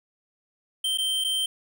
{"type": "tone with dropouts", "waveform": "square", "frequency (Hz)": 3128, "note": "G7", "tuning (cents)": -4, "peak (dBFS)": -24, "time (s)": [0.84, 1.46], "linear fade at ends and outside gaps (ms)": 5, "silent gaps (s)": [[0.975, 0.983], [1.241, 1.245]], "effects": []}